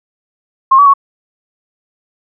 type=tone with pitch steps; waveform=sine; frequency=1069 / 1141 / 1109 Hz; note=C6 / C#6 / C#6; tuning=+37 / +50 / 0 cents; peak=-3 dBFS; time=0.71-0.938 s; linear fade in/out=10 ms; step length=76 ms; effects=none